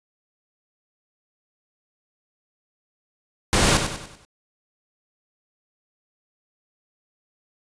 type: noise with echo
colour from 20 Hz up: pink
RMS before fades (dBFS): -18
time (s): 3.53-3.77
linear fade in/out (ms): 0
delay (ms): 96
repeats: 5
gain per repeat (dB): -7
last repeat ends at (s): 4.25
effects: resampled to 22050 Hz